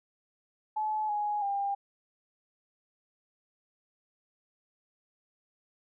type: tone with pitch steps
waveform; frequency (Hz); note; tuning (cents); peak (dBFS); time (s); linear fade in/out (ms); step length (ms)
sine; 859 / 833 / 799; A5 / G#5 / G5; -42 / +5 / +33; -28; 0.76-1.75; 10; 330
effects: none